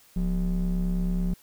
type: ring-modulated tone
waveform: triangle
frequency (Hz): 106.3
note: G#2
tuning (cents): +41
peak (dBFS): -18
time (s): 0.16-1.34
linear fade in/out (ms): 5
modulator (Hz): 71.7
effects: white hiss -57 dBFS RMS until 1.42 s